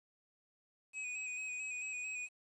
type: tone with vibrato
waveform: square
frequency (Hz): 2512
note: D#7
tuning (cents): +16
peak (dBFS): -40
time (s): 0.93-2.29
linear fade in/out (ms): 50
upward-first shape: square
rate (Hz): 4.5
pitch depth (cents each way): 26
effects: resampled to 22050 Hz + 11-bit